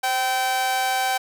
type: tone with amplitude modulation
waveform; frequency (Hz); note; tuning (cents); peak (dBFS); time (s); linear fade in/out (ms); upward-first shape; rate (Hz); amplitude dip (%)
sawtooth; 773; G5; -24; -14; 0.03-1.18; 10; sine; 247; 55
effects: none